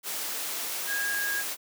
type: tone in noise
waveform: sine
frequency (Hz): 1637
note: G#6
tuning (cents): -25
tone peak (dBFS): -28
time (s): 0.86-1.44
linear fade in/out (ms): 50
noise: white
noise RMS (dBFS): -33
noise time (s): 0.03-1.57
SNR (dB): +2
effects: high-pass 300 Hz 12 dB/octave